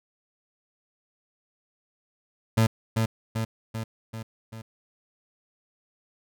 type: tone with echo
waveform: 30% pulse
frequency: 111.8 Hz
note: A2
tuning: 28 cents sharp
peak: -15 dBFS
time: 2.57-2.67 s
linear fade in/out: 10 ms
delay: 390 ms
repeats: 5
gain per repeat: -4 dB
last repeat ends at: 4.62 s
effects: none